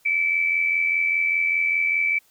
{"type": "tone pair together", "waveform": "sine", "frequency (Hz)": [2229, 2314], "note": ["C#7", "D7"], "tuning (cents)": [9, -26], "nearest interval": "minor second", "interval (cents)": 65, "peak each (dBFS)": [-29, -19], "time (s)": [0.05, 2.19], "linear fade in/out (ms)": 10, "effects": ["white hiss -60 dBFS RMS until 2.3 s"]}